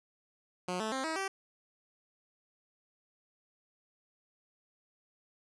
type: tone with pitch steps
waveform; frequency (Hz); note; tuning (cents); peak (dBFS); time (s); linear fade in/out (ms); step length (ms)
10% pulse; 180.7 / 218.6 / 264.6 / 320.1 / 387.3; F#3 / A3 / C4 / D#4 / G4; -41 / -11 / +20 / +49 / -21; -25; 0.68-1.28; 5; 120
effects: resampled to 22050 Hz + 11-bit